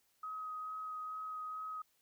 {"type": "tone with vibrato", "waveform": "sine", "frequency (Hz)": 1263, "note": "D#6", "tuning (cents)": 26, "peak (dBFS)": -40, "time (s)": [0.23, 1.82], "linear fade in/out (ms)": 5, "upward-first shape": "sine", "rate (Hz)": 2.3, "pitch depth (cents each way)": 11, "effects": ["white hiss -75 dBFS RMS until 2.01 s"]}